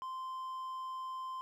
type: tone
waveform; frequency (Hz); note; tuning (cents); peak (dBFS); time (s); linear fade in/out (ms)
triangle; 1040; C6; -11; -37; 0.02-1.41; 0
effects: none